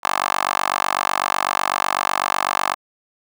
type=tone with high-pass filter; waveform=10% pulse; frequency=48 Hz; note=G1; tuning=36 cents flat; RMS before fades=-21 dBFS; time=0.03-2.75 s; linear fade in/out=20 ms; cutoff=970 Hz; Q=3.8; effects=none